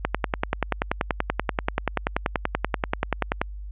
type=click train; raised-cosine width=0.5 ms; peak=-6 dBFS; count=36; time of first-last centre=0.05-3.415 s; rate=10.4 Hz; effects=added 50 Hz sine -33 dBFS peak until 3.71 s + resampled to 8000 Hz